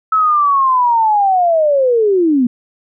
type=linear sweep; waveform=sine; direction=down; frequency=1306 to 233.1 Hz; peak=-9 dBFS; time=0.12-2.47 s; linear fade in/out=5 ms; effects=none